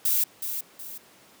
violet noise with echo, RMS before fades -23 dBFS, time 0.05-0.24 s, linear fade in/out 5 ms, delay 370 ms, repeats 2, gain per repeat -8 dB, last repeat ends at 0.98 s, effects pink hiss -54 dBFS RMS until 1.4 s + high-pass 200 Hz 12 dB/octave

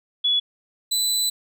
sine / 25% pulse tone pair in turn, 3400 / 3993 Hz, G#7 / B7, +40 / +18 cents, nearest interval minor third, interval 278 cents, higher second, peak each -17 / -16 dBFS, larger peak second, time 0.24-0.4 / 0.91-1.3 s, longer second, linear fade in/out 10 ms, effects none

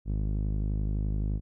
sawtooth tone with low-pass filter, 51.7 Hz, G#1, 7 cents flat, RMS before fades -29 dBFS, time 0.05-1.41 s, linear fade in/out 50 ms, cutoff 230 Hz, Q 0.83, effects none

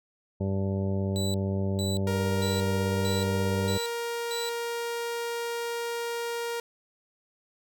harmonic tone, 97.2 Hz, G2, 14 cents flat, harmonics 1 / 2 / 3 / 4 / 5 / 6 / 7 / 9, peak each -28 / -30 / -42 / -35 / -41 / -38 / -50 / -48 dBFS, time 0.4-3.78 s, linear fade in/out 10 ms
30% pulse tone bursts, 3951 Hz, B7, in tune, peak -31 dBFS, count 6, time 1.16-4.49 s, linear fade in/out 0 ms, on 180 ms, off 450 ms
sawtooth tone, 469.3 Hz, A#4, 12 cents sharp, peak -26 dBFS, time 2.07-6.6 s, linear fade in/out 2 ms
effects none

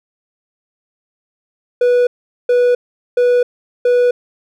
triangle tone bursts, 490 Hz, B4, 14 cents flat, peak -7 dBFS, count 4, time 1.81-4.11 s, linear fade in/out 5 ms, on 260 ms, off 420 ms, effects none

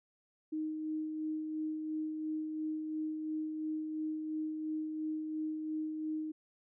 sine tone with tremolo, 311.1 Hz, D#4, in tune, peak -33 dBFS, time 0.52-6.32 s, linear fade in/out 10 ms, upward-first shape sine, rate 2.9 Hz, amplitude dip 35%, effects none

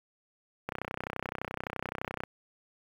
click train, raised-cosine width 0.5 ms, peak -18 dBFS, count 50, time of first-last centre 0.69-2.236 s, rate 31.7 Hz, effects high-pass 60 Hz 12 dB/octave + 8-bit

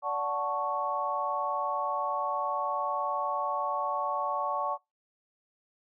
sine chord, D major seventh, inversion none, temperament equal with one note detuned, 580.6 / 740 / 880 / 1108.7 Hz, D5 / F#5 / A5 / C#6, -20 / 0 / 0 / 0 cents, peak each -35 / -35 / -34 / -31 dBFS, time 0.02-4.78 s, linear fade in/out 50 ms, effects noise-tail reverb RT60 0.2 s tail -24 dB re dry

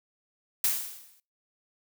blue noise with exponential decay, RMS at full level -23 dBFS, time 0.64-1.2 s, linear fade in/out 2 ms, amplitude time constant 120 ms, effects noise-tail reverb RT60 0.3 s tail -24 dB re dry

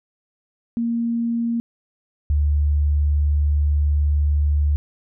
sine tone pair in turn, 233.1 / 73.42 Hz, A#3 / D2, 0 / 0 cents, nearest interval octave + minor sixth, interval 2000 cents, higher first, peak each -19 / -15 dBFS, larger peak second, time 0.77-1.6 / 2.3-4.76 s, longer second, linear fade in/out 0 ms, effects none

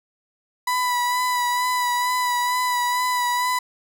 35% pulse tone with vibrato, 987.8 Hz, B5, in tune, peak -18 dBFS, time 0.67-3.59 s, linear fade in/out 5 ms, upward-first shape sine, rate 2.2 Hz, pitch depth 24 cents each way, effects none

